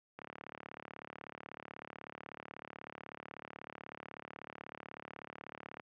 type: click train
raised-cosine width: 0.5 ms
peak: -30 dBFS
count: 204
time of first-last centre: 0.19-5.798 s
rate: 36.2 Hz
effects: high-pass 150 Hz 12 dB/octave